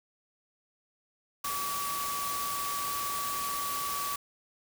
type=tone in noise; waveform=sine; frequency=1142 Hz; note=D6; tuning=49 cents flat; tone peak=-33 dBFS; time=1.44-4.16 s; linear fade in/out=5 ms; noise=white; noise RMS=-36 dBFS; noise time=1.44-4.16 s; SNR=0 dB; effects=none